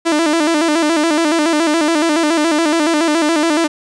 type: tone with vibrato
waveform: sawtooth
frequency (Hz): 316.1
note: D#4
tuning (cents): +27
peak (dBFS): -8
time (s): 0.05-3.68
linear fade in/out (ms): 20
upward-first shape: square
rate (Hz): 7.1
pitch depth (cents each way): 93
effects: resampled to 22050 Hz + 7-bit